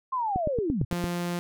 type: linear sweep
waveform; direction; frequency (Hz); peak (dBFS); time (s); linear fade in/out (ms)
sine; down; 1072 to 96.9; -25; 0.12-0.85; 10
type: click train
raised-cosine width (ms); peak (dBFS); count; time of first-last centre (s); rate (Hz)
3; -16; 7; 0.36-1.041; 8.81
type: tone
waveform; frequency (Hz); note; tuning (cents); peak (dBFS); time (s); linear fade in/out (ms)
sawtooth; 174.61; F3; 0; -24; 0.91-1.39; 0
effects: none